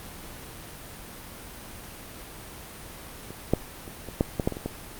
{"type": "clicks", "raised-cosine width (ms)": 2, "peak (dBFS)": [-26, -6, -27, -23, -7, -11, -9, -18, -21, -15], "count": 10, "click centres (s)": [3.306, 3.536, 3.878, 4.087, 4.209, 4.398, 4.475, 4.523, 4.569, 4.66], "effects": ["pink hiss -42 dBFS RMS until 4.99 s", "Opus 32 kbps"]}